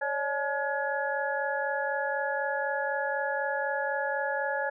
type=tone cluster; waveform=sine; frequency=553 / 597 / 856 / 1430 / 1686 Hz; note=C#5 / D5 / A5 / F6 / G#6; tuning=-4 / +28 / -48 / +41 / +26 cents; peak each=-32 / -38 / -33 / -38 / -32 dBFS; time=0.01-4.7 s; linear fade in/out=10 ms; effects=none